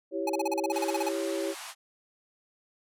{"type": "chord", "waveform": "sine", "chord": "C# diminished", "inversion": "first", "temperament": "equal", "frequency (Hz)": [329.6, 392, 554.4], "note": ["E4", "G4", "C#5"], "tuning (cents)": [0, 0, 0], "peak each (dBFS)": -33, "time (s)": [0.11, 1.55], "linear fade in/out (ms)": 50}
{"type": "tone bursts", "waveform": "square", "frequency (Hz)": 844, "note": "G#5", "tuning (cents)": 28, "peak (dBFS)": -28, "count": 14, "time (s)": [0.27, 1.089], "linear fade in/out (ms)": 5, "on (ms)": 26, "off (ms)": 35}
{"type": "band-pass noise", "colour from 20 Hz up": "pink", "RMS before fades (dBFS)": -42, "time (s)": [0.71, 1.75], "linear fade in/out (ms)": 50, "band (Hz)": [720, 12000], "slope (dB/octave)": 48}
{"effects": []}